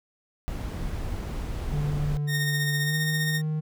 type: noise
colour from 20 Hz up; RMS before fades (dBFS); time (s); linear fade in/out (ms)
brown; -31; 0.48-2.17; 0
type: tone with pitch glide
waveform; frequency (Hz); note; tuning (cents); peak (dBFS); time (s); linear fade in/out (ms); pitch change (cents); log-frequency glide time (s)
triangle; 146.83 to 154.67; D3 to D#3; 0 to -10; -23; 1.72-3.61; 20; +90; 2.83-2.95
type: tone with tremolo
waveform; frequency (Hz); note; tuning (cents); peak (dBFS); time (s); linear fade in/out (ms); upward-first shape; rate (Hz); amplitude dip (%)
sawtooth; 1844; A#6; -19; -22; 2.27-3.42; 50; sine; 15; 40
effects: none